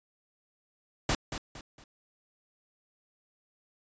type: noise with echo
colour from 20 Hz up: pink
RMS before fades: -27 dBFS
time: 1.09-1.15 s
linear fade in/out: 2 ms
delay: 230 ms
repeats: 3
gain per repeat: -9 dB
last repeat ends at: 1.84 s
effects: resampled to 16000 Hz